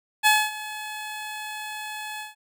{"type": "tone with ADSR envelope", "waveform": "15% pulse", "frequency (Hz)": 854, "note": "G#5", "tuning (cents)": 48, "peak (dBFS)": -8, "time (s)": [0.23, 2.35], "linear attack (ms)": 34, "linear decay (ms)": 240, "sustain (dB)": -18, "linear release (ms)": 150, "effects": []}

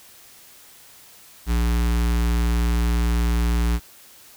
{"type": "tone with notch filter", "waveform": "square", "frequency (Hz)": 58.27, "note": "A#1", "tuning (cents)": 0, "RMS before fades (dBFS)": -20, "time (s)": [1.46, 3.8], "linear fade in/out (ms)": 50, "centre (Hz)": 580, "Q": 1.5, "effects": ["white hiss -48 dBFS RMS until 4.36 s"]}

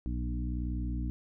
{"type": "harmonic tone with a mistuned harmonic", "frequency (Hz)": 60.8, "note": "B1", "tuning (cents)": -26, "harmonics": [1, 2, 3, 4, 5], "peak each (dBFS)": [-32, -40, -42, -41, -42], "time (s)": [0.06, 1.1], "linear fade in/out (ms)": 0, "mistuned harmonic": 2, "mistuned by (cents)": -26, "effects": []}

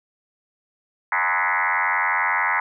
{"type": "tone with frequency modulation", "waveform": "sine", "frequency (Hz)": 1480, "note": "F#6", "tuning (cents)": 0, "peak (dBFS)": -18, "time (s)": [1.12, 2.6], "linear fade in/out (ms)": 2, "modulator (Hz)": 91.1, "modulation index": 7.1, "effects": []}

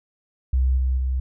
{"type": "tone with level steps", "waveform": "sine", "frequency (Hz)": 64.5, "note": "C2", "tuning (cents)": -24, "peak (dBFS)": [-16, -18, -20], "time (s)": [0.53, 1.2], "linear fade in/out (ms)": 5, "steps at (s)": [0.77, 0.97], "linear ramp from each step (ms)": 10, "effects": []}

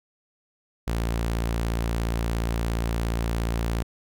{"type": "tone", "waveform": "sawtooth", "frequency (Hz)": 57.1, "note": "A#1", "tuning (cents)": -35, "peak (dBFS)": -20, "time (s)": [0.87, 3.83], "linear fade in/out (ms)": 10, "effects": []}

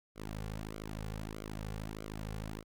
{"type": "tone with flanger", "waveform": "sawtooth", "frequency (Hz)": 53.1, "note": "G#1", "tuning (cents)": 39, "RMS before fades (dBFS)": -42, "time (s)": [0.15, 2.64], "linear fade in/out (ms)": 50, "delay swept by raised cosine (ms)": [1.1, 3.2], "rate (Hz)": 1.6, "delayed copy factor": -0.9, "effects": []}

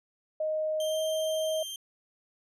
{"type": "tone with pitch glide", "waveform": "sine", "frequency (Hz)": [622.3, 629.9], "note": ["D#5", "D#5"], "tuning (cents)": [0, 21], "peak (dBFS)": -27, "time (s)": [0.4, 1.63], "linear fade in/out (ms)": 5, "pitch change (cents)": 21, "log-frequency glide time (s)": [0.86, 1]}
{"type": "tone", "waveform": "sawtooth", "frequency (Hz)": 3157, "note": "G7", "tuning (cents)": 12, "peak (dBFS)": -33, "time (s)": [0.8, 1.76], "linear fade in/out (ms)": 2}
{"effects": ["resampled to 32000 Hz"]}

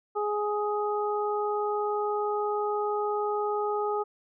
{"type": "harmonic tone", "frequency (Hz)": 416.9, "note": "G#4", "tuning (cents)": 7, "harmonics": [1, 2, 3], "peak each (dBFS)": [-28, -31, -33], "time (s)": [0.15, 4.04], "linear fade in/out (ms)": 20, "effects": []}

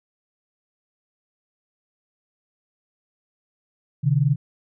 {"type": "tone pair together", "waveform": "sine", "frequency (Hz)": [130.81, 151.74], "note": ["C3", "D#3"], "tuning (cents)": [0, -43], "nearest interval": "minor third", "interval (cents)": 257, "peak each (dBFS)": -19, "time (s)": [4.03, 4.36], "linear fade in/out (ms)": 20, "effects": []}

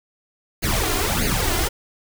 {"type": "noise with flanger", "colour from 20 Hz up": "pink", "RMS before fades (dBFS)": -21, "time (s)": [0.62, 1.69], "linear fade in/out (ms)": 20, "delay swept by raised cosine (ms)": [0.44, 2.94], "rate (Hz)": 1.6, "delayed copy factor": 0.8, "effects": []}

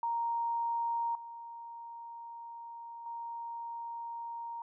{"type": "tone with level steps", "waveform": "sine", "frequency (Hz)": 932.3, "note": "A#5", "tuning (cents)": 0, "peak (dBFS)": [-30, -43, -38], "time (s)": [0.03, 4.62], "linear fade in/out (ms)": 2, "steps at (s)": [1.15, 3.06], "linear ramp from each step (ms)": 2, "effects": []}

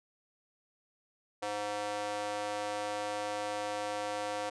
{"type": "tone with high-pass filter", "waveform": "square", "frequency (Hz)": 103.83, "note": "G#2", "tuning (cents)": 0, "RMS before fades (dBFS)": -36, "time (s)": [1.42, 4.5], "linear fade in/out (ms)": 10, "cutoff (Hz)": 590, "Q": 2.1, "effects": ["resampled to 22050 Hz"]}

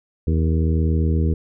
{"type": "harmonic tone with a mistuned harmonic", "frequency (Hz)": 80.5, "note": "E2", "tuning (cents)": -41, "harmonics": [1, 2, 3, 4, 5, 6], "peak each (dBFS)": [-17, -23, -27, -29, -31, -33], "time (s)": [0.27, 1.34], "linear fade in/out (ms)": 5, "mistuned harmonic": 6, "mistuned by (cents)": -46, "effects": []}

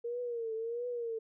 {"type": "tone with vibrato", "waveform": "sine", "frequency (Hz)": 466.2, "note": "A#4", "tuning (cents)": 0, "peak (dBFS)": -34, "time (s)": [0.04, 1.19], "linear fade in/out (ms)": 10, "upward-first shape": "triangle", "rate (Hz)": 1.5, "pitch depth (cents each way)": 100, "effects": []}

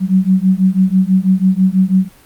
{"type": "beating tone pair", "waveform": "sine", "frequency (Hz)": [185, 191.1], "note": ["F#3", "G3"], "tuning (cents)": [0, -44], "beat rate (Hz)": 6.1, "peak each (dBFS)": -12, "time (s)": [0, 2.09], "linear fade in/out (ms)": 50, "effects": ["pink hiss -45 dBFS RMS until 2.25 s", "Opus 32 kbps"]}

